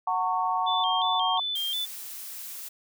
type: chord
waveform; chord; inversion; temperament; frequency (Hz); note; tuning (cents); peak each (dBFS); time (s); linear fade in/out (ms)
sine; F# major; none; equal with one note detuned; 740 / 908.4 / 1108.7; F#5 / A#5 / C#6; 0 / -45 / 0; -28; 0.07-1.4; 5
type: tone with vibrato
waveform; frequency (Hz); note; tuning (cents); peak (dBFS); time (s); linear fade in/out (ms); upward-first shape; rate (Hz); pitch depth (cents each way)
sine; 3344; G#7; +11; -27; 0.66-1.86; 20; square; 2.8; 80
type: noise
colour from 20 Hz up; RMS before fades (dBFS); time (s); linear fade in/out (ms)
blue; -39; 1.55-2.69; 10
effects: none